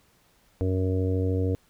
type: harmonic tone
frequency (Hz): 93.3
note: F#2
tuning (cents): +15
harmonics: 1 / 2 / 3 / 4 / 5 / 6 / 7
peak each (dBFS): -24 / -38 / -30 / -37 / -30 / -42 / -43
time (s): 0.61-1.55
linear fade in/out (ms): 0
effects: pink hiss -63 dBFS RMS until 1.69 s